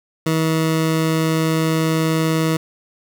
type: tone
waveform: 20% pulse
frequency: 160.3 Hz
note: E3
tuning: 48 cents flat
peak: -11 dBFS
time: 0.26-2.57 s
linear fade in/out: 5 ms
effects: none